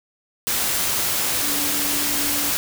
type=tone in noise; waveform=sine; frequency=289.2 Hz; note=D4; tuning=27 cents flat; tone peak=-31 dBFS; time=1.43-2.5 s; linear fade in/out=0 ms; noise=white; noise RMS=-22 dBFS; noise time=0.47-2.57 s; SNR=-12 dB; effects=none